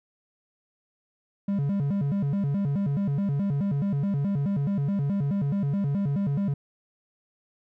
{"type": "tone with vibrato", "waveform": "triangle", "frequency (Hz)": 167.8, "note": "E3", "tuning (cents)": 31, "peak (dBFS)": -21, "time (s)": [1.48, 6.54], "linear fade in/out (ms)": 5, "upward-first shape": "square", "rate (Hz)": 4.7, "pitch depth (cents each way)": 300, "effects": []}